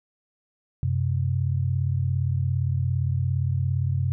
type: tone pair together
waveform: sine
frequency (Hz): 93.37 / 130.81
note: F#2 / C3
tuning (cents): +16 / 0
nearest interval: tritone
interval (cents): 584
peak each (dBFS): -24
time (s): 0.83-4.12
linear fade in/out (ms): 0
effects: none